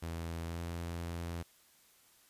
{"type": "tone with pitch glide", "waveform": "sawtooth", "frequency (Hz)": [83.3, 85], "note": ["E2", "F2"], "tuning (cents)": [19, -46], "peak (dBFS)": -34, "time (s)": [0.02, 1.43], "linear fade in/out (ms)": 10, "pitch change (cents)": 35, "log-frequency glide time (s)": [0.46, 0.6], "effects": ["white hiss -65 dBFS RMS until 2.29 s", "resampled to 32000 Hz"]}